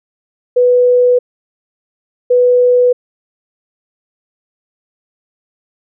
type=tone pair in turn; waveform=sine; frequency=493.9 / 493.9 Hz; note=B4 / B4; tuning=0 / 0 cents; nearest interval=unison; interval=0 cents; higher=neither; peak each=-6 dBFS; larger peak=neither; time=0.56-1.19 / 2.3-2.93 s; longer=neither; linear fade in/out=10 ms; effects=none

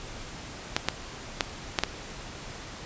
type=clicks; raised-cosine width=0.2 ms; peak=-5 dBFS; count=5; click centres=0.765 / 0.886 / 1.408 / 1.788 / 1.836 s; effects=pink hiss -41 dBFS RMS until 2.85 s + resampled to 16000 Hz

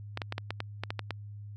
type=clicks; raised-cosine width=0.3 ms; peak=-17 dBFS; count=10; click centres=0.174 / 0.218 / 0.324 / 0.381 / 0.506 / 0.604 / 0.836 / 0.905 / 0.993 / 1.107 s; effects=added 103 Hz sine -41 dBFS peak until 1.56 s

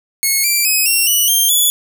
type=tone with pitch steps; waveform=5% pulse; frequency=2183 / 2353 / 2537 / 2735 / 2948 / 3178 / 3425 Hz; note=C#7 / D7 / D#7 / F7 / F#7 / G7 / A7; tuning=-27 / +3 / +33 / -37 / -7 / +23 / -47 cents; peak=-3 dBFS; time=0.23-1.7 s; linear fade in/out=0 ms; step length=210 ms; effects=none

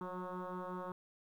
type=tone with frequency modulation; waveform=sine; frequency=366.7 Hz; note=F#4; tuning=15 cents flat; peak=-39 dBFS; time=0.01-0.92 s; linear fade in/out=2 ms; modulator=182 Hz; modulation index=4.9; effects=tanh soft clip ceiling -36 dBFS + 12-bit

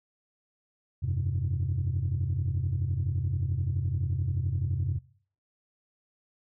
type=chord; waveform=sine; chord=F suspended second; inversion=none; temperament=equal with one note detuned; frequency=86.4 / 98 / 130.81 Hz; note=F2 / G2 / C3; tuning=-18 / 0 / 0 cents; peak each=-29 dBFS; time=1.02-4.99 s; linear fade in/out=20 ms; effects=noise-tail reverb RT60 0.5 s tail -21 dB re dry + tanh soft clip ceiling -21 dBFS

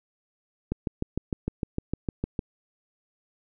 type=click train; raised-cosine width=3 ms; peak=-14 dBFS; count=12; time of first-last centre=0.72-2.392 s; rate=6.58 Hz; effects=none

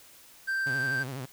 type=tone; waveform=triangle; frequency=1568 Hz; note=G6; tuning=in tune; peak=-25 dBFS; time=0.47-1.04 s; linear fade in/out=20 ms
type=tone with vibrato; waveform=sawtooth; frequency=132.2 Hz; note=C3; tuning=18 cents sharp; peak=-31 dBFS; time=0.66-1.26 s; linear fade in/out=10 ms; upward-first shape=sine; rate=12 Hz; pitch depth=110 cents each way
effects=white hiss -54 dBFS RMS until 1.32 s

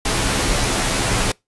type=noise with comb filter; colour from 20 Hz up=pink; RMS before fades=-19 dBFS; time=0.05-1.32 s; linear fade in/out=5 ms; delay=13 ms; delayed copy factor=-0.6; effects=noise-tail reverb RT60 0.2 s tail -25 dB re dry + resampled to 24000 Hz

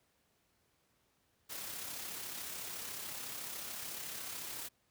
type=noise with amplitude modulation; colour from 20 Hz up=white; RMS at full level=-42 dBFS; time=1.49-4.69 s; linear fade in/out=20 ms; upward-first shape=sine; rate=33.9 Hz; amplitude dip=35%; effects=pink hiss -75 dBFS RMS until 4.9 s + high-pass 60 Hz 12 dB/octave

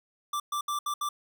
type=tone bursts at uneven times; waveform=square; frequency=1174.7 Hz; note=D6; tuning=in tune; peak=-29 dBFS; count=5; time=0.33-0.4 / 0.52-0.61 / 0.68-0.79 / 0.86-0.94 / 1.01-1.09 s; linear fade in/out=5 ms; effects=none

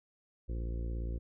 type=harmonic tone; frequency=57.4 Hz; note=A#1; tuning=26 cents flat; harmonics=1 / 2 / 3 / 4 / 5 / 6 / 7 / 8 / 9; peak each=-34 / -44 / -50 / -52 / -52 / -50 / -56 / -57 / -55 dBFS; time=0.48-1.19 s; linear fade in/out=20 ms; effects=none

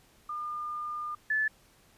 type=tone pair in turn; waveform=sine; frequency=1208 / 1736.7 Hz; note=D6 / A6; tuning=+48 / -23 cents; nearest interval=tritone; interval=629 cents; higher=second; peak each=-33 / -25 dBFS; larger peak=second; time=0.29-1.15 / 1.3-1.48 s; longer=first; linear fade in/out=5 ms; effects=pink hiss -62 dBFS RMS until 1.97 s + resampled to 32000 Hz

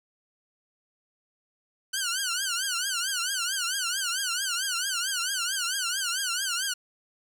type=tone with vibrato; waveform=10% pulse; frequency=1488 Hz; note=F#6; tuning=9 cents sharp; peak=-18 dBFS; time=1.93-6.74 s; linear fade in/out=10 ms; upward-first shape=triangle; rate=4.5 Hz; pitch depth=180 cents each way; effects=none

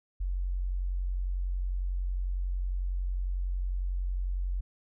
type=tone; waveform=sine; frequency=45.5 Hz; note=F#1; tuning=28 cents flat; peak=-28 dBFS; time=0.2-4.61 s; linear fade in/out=10 ms; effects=none

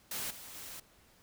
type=noise with level steps; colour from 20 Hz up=white; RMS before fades=-38 / -49 / -46 dBFS; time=0.11-0.8 s; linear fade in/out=5 ms; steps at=0.3 / 0.54 s; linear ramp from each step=10 ms; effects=pink hiss -64 dBFS RMS until 1.22 s

